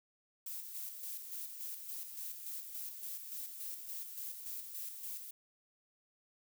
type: noise with tremolo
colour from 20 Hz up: violet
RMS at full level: -43 dBFS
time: 0.46-5.31 s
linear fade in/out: 5 ms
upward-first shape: square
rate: 3.5 Hz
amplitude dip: 45%
effects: none